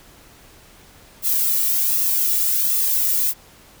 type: noise with flanger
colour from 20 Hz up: violet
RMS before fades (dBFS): -19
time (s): 1.22-3.34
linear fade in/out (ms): 50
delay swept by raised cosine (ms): 1.3 to 1.93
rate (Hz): 1.3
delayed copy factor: -0.75
effects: pink hiss -48 dBFS RMS until 3.8 s